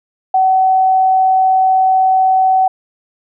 sine tone, 756 Hz, F#5, 37 cents sharp, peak -8 dBFS, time 0.34-2.68 s, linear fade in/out 5 ms, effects none

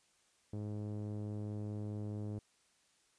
sawtooth tone with low-pass filter, 104.7 Hz, G#2, 15 cents sharp, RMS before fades -41 dBFS, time 0.53-2.39 s, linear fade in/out 5 ms, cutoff 440 Hz, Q 0.99, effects white hiss -72 dBFS RMS until 3.18 s + resampled to 22050 Hz

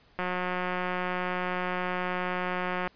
click train, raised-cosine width 0.5 ms, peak -16 dBFS, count 487, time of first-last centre 0.19-2.875 s, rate 181 Hz, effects pink hiss -61 dBFS RMS until 2.95 s + resampled to 11025 Hz

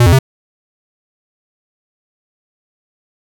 square tone with pitch steps, 120.7 / 86.2 / 133 Hz, B2 / F2 / C3, -39 / -22 / +29 cents, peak -6 dBFS, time 0-0.189 s, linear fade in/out 5 ms, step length 63 ms, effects none

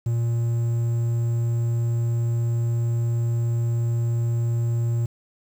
triangle tone with quantisation, 117.1 Hz, A#2, 8 cents sharp, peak -18 dBFS, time 0.06-5.06 s, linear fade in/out 5 ms, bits 8, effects none

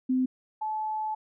sine tone pair in turn, 257 / 864.4 Hz, C4 / A5, -31 / -31 cents, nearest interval octave + major sixth, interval 2100 cents, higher second, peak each -22 / -28 dBFS, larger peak first, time 0.09-0.26 / 0.61-1.15 s, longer second, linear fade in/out 10 ms, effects none

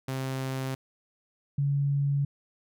sawtooth / sine tone pair in turn, 132.3 / 141.18 Hz, C3 / C#3, +20 / +32 cents, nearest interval minor second, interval 112 cents, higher second, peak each -26 / -23 dBFS, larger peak second, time 0.08-0.75 / 1.58-2.25 s, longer neither, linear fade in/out 5 ms, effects none

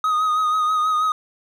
triangle tone with vibrato, 1250 Hz, D#6, 8 cents sharp, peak -15 dBFS, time 0.04-1.12 s, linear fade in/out 2 ms, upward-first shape sine, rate 6.2 Hz, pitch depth 33 cents each way, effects none

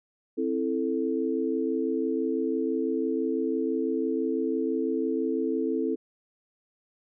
sine chord, A minor, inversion first, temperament just, 264 / 330 / 440 Hz, C4 / E4 / A4, +16 / +2 / 0 cents, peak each -29 dBFS, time 0.37-5.96 s, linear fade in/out 20 ms, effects none

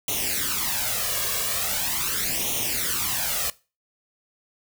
white noise with flanger, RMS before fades -26 dBFS, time 0.08-3.5 s, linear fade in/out 2 ms, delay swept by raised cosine 0.31 to 1.81 ms, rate 0.41 Hz, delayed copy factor +0.75, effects noise-tail reverb RT60 0.3 s tail -20 dB re dry

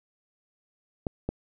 clicks, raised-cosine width 2 ms, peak -15 dBFS, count 2, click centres 1.068 / 1.29 s, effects none

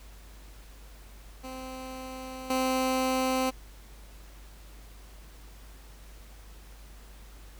15% pulse tone with level steps, 259.8 Hz, C4, 12 cents flat, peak -32 / -19 dBFS, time 1.43-3.51 s, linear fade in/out 20 ms, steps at 2.5 s, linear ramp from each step 2 ms, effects added 50 Hz sine -47 dBFS peak until 7.59 s + pink hiss -55 dBFS RMS until 7.59 s

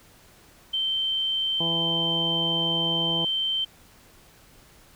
sine tone, 3112 Hz, G7, 13 cents flat, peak -23 dBFS, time 0.73-3.65 s, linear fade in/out 10 ms
harmonic tone, 166.6 Hz, E3, 19 cents sharp, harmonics 1 / 2 / 3 / 4 / 5 / 6, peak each -31 / -34 / -36 / -37 / -38 / -39 dBFS, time 1.6-3.25 s, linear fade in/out 5 ms
effects pink hiss -54 dBFS RMS until 4.95 s

